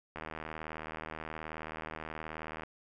click train, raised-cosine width 0.5 ms, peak -25 dBFS, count 196, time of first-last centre 0.16-2.635 s, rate 78.8 Hz, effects none

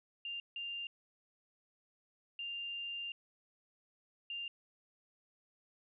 sine tone bursts at uneven times, 2794 Hz, F7, in tune, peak -39 dBFS, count 4, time 0.25-0.4 / 0.56-0.87 / 2.39-3.12 / 4.3-4.48 s, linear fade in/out 2 ms, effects none

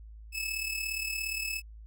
sawtooth tone with amplitude modulation, 2603 Hz, E7, 22 cents flat, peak -26 dBFS, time 0.32-1.62 s, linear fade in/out 50 ms, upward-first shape sine, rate 37.2 Hz, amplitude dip 60%, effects added 54 Hz sine -45 dBFS peak until 1.86 s

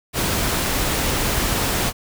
pink noise, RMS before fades -21 dBFS, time 0.13-1.93 s, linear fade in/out 50 ms, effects none

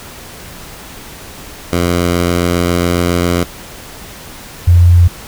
10% pulse / sine tone pair in turn, 87.31 / 87.31 Hz, F2 / F2, 0 / 0 cents, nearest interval unison, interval 0 cents, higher neither, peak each -3 dBFS, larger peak neither, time 1.72-3.44 / 4.67-5.08 s, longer first, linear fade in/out 10 ms, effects pink hiss -32 dBFS RMS until 5.27 s

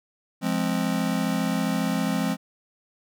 square chord, F minor, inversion none, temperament just, 174.61 / 209.5 / 261.9 Hz, F3 / Ab3 / C4, 0 / +15 / +2 cents, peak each -28 dBFS, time 0.41-2.37 s, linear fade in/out 50 ms, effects none

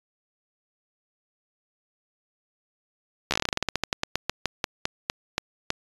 slowing click train, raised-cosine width 0.2 ms, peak -6 dBFS, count 25, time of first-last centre 3.31-5.704 s, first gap 13 ms, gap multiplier 1.15, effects resampled to 24000 Hz

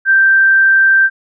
sine tone, 1568 Hz, G6, in tune, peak -6 dBFS, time 0.05-1.1 s, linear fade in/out 50 ms, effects none

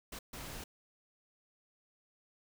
pink noise bursts at uneven times, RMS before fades -45 dBFS, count 2, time 0.12-0.19 / 0.33-0.64 s, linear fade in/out 5 ms, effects none

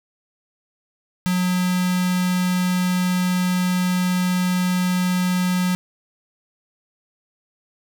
square tone with notch filter, 181.5 Hz, F#3, 33 cents flat, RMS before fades -20 dBFS, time 1.26-5.75 s, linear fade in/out 0 ms, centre 470 Hz, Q 0.61, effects none

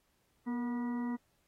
harmonic tone with a mistuned harmonic, 242.1 Hz, B3, 34 cents flat, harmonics 1 / 2 / 3 / 4 / 5 / 6 / 8, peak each -33 / -50 / -54 / -46 / -54 / -60 / -52 dBFS, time 0.46-1.17 s, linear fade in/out 20 ms, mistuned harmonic 2, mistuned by -66 cents, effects pink hiss -75 dBFS RMS until 1.47 s + AAC 48 kbps

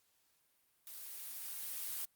blue noise with level ramp, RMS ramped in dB -49 to -40 dBFS, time 0.87-2.05 s, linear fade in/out 0 ms, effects white hiss -75 dBFS RMS until 2.15 s + Opus 48 kbps

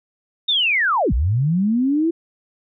sine linear two-way sweep, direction down then up, 3729 to 50.7 to 340.1 Hz, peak -15 dBFS, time 0.48-2.11 s, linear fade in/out 10 ms, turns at 1.13 s, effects none

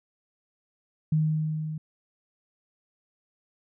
sine tone with level ramp, 155.56 Hz, D#3, in tune, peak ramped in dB -19 to -31 dBFS, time 1.12-1.78 s, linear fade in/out 5 ms, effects none

